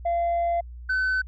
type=tone pair in turn; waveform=sine; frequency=686 / 1517.1 Hz; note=F5 / F#6; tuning=-31 / +43 cents; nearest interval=octave + major second; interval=1374 cents; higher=second; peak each=-19 dBFS; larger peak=neither; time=0.05-0.61 / 0.89-1.22 s; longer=first; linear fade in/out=10 ms; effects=tanh soft clip ceiling -20 dBFS + added 60 Hz sine -37 dBFS peak until 1.27 s